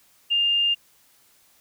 sine tone, 2808 Hz, F7, 9 cents sharp, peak -18 dBFS, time 0.3-0.75 s, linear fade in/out 20 ms, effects white hiss -59 dBFS RMS until 1.6 s

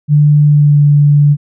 sine tone with pitch glide, 148 to 145.71 Hz, D3 to D3, +14 to -13 cents, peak -4 dBFS, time 0.08-1.37 s, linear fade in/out 50 ms, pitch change -27 cents, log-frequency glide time 0.44-0.81 s, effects none

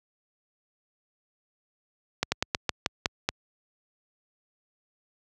slowing click train, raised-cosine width 0.2 ms, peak -6 dBFS, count 8, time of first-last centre 2.23-3.289 s, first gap 90 ms, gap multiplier 1.17, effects high-pass 60 Hz 12 dB/octave

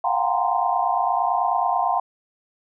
sine tone cluster, 700 / 729 / 790 / 928 / 1038 Hz, F5 / F#5 / G5 / A#5 / C6, +4 / -26 / +13 / -8 / -14 cents, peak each -25 dBFS, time 0.04-2 s, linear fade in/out 5 ms, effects none

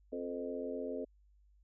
harmonic tone with a mistuned harmonic, 87.9 Hz, F2, 12 cents sharp, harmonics 3 / 4 / 5 / 6 / 7, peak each -42 / -48 / -41 / -44 / -45 dBFS, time 0.12-1.05 s, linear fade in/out 10 ms, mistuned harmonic 6, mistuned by -39 cents, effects added 50 Hz sine -63 dBFS peak until 1.63 s

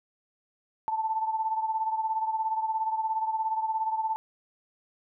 sine beating tone pair, 880 / 897 Hz, A5 / A5, 0 / +33 cents, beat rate 17 Hz, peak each -27 / -33 dBFS, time 0.88-4.16 s, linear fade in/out 0 ms, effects none

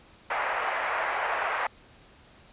pink band-pass noise, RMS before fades -29 dBFS, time 0.3-1.67 s, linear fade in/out 5 ms, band 640 to 2100 Hz, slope 24 dB/octave, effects pink hiss -55 dBFS RMS until 2.52 s + resampled to 8000 Hz

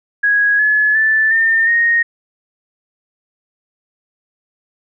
sine tone with pitch steps, 1659 / 1707.6 / 1757.6 / 1809.2 / 1862.2 Hz, G#6 / G#6 / A6 / A6 / A#6, -2 / +48 / -2 / +48 / -2 cents, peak -10 dBFS, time 0.23-2.03 s, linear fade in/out 10 ms, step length 360 ms, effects none

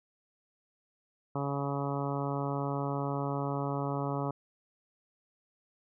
harmonic tone, 140.4 Hz, C#3, 22 cents sharp, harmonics 1 / 2 / 3 / 4 / 5 / 6 / 7 / 8 / 9, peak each -34 / -37 / -39 / -40 / -41 / -42 / -42 / -43 / -44 dBFS, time 1.35-4.31 s, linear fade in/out 5 ms, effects none

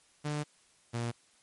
sawtooth tone pair in turn, 148.8 / 118.1 Hz, D3 / A#2, +23 / +23 cents, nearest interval major third, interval 400 cents, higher first, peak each -28 dBFS, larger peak neither, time 0.24-0.44 / 0.93-1.12 s, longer first, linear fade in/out 20 ms, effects white hiss -65 dBFS RMS until 1.42 s + MP3 48 kbps

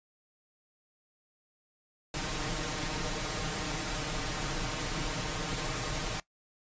pink noise with comb filter, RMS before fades -34 dBFS, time 2.14-6.2 s, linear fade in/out 2 ms, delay 6.5 ms, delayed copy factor +0.75, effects noise-tail reverb RT60 0.1 s tail -19 dB re dry + resampled to 16000 Hz

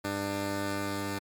10% pulse tone pair together, 99.5 / 298.2 Hz, G2 / D4, +26 / +27 cents, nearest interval octave + perfect fifth, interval 1901 cents, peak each -26 dBFS, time 0.04-1.19 s, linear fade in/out 10 ms, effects MP3 96 kbps

